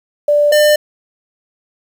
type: tone pair in turn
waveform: sine / square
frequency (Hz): 587.3 / 599.3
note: D5 / D5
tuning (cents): 0 / +35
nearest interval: unison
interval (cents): 35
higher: second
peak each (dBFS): -8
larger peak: neither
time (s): 0.28-0.52 / 0.52-0.76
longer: neither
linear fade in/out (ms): 5
effects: 7-bit